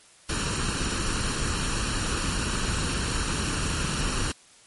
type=noise with comb filter; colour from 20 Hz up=pink; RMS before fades=-27 dBFS; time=0.29-4.32 s; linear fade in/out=5 ms; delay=0.71 ms; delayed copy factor=+0.6; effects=white hiss -54 dBFS RMS until 4.66 s + MP3 48 kbps